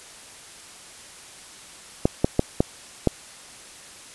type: clicks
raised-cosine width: 2 ms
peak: -3 dBFS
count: 5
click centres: 2.055 / 2.245 / 2.394 / 2.605 / 3.073 s
effects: white hiss -44 dBFS RMS until 4.14 s + resampled to 24000 Hz